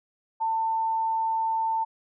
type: tone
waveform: sine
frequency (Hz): 895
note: A5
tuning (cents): +29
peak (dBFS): -23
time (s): 0.4-1.85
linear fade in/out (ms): 20
effects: none